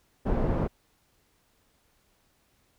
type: low-pass noise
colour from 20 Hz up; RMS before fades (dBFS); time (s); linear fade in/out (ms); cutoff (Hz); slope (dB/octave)
pink; -26; 0.25-0.68; 20; 670; 12
effects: pink hiss -68 dBFS RMS until 2.78 s